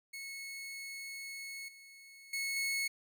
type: tone with level steps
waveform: sawtooth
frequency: 2193 Hz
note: C#7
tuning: 19 cents flat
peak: -39 / -50 / -31 / -29 dBFS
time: 0.13-2.88 s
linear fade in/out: 10 ms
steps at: 1.68 / 2.33 / 2.56 s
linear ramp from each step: 5 ms
effects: none